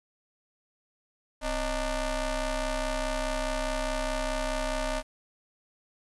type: ring-modulated tone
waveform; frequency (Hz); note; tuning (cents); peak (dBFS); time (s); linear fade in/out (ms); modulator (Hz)
sawtooth; 293.6; D4; 0; -21; 1.41-5.03; 50; 326
effects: resampled to 24000 Hz + 9-bit